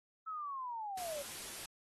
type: linear sweep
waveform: sine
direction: down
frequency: 1316 to 546 Hz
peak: -39 dBFS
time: 0.26-1.23 s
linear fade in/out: 20 ms
type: noise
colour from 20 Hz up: white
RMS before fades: -46 dBFS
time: 0.97-1.66 s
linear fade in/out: 5 ms
effects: AAC 32 kbps